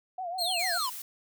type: tone with vibrato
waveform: sine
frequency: 715 Hz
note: F5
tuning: 41 cents sharp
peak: -32 dBFS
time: 0.18-0.78 s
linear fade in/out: 5 ms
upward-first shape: triangle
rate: 6.8 Hz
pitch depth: 120 cents each way
type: tone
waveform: 35% pulse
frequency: 4208 Hz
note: C8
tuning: 9 cents sharp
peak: -30 dBFS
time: 0.38-0.87 s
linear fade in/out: 10 ms
type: exponential sweep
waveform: square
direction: down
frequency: 4506 to 948 Hz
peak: -31 dBFS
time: 0.4-0.9 s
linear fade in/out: 10 ms
type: noise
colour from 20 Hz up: blue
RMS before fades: -40 dBFS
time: 0.59-1.02 s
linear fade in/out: 2 ms
effects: none